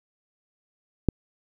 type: click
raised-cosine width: 3 ms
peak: -6 dBFS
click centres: 1.087 s
effects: 8-bit